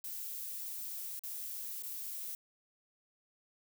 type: noise with dropouts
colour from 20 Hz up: violet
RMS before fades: -42 dBFS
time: 0.04-2.35 s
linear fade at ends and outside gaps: 2 ms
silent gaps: 1.193-1.236 / 1.824-1.833 s
effects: none